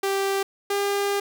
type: tone pair in turn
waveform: sawtooth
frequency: 392 / 402.1 Hz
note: G4 / G4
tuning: 0 / +44 cents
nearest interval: unison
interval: 44 cents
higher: second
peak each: -18 dBFS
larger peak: neither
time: 0.03-0.43 / 0.7-1.2 s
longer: second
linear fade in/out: 5 ms
effects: none